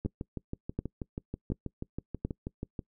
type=two click trains; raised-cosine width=3 ms; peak=-18 / -22 dBFS; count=4 / 18; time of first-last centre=0.06-2.25 / 0.05-2.792 s; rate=1.37 / 6.2 Hz; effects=noise-tail reverb RT60 0.1 s tail -24 dB re dry